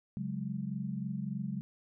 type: chord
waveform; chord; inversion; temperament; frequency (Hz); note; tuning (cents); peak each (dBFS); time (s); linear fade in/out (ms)
sine; C# suspended fourth; none; equal with one note detuned; 138.59 / 184.25 / 207.7; C#3 / F#3 / G#3; 0 / -7 / 0; -39 / -38 / -38; 0.17-1.61; 0
effects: none